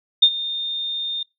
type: tone with ADSR envelope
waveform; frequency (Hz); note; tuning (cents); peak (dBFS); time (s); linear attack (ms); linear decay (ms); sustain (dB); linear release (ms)
sine; 3638; A#7; -43; -6; 0.22-1.23; 10; 64; -17; 4
effects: noise-tail reverb RT60 0.2 s tail -22 dB re dry